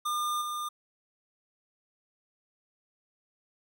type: tone with level steps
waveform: square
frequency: 1205 Hz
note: D6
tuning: 44 cents sharp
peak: -29 / -33 dBFS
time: 0.05-0.69 s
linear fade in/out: 10 ms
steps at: 0.41 s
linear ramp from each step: 10 ms
effects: none